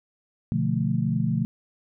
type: chord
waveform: sine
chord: B half-diminished seventh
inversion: none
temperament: equal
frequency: 123.47 / 146.83 / 174.61 / 220 Hz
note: B2 / D3 / F3 / A3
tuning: 0 / 0 / 0 / 0 cents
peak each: -27 dBFS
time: 0.52-1.45 s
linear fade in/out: 0 ms
effects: none